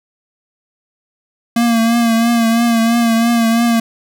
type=tone with vibrato; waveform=square; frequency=231.2 Hz; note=A#3; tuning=14 cents flat; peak=-11 dBFS; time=1.56-3.8 s; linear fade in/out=5 ms; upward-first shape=triangle; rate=3 Hz; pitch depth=47 cents each way; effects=none